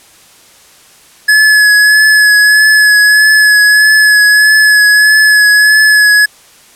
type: tone with vibrato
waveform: square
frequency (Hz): 1702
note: G#6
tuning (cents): +42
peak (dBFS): -4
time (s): 1.28-6.26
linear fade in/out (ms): 10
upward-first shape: triangle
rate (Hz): 1.6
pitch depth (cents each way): 24
effects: white hiss -41 dBFS RMS until 6.75 s + low-pass 11000 Hz 12 dB/octave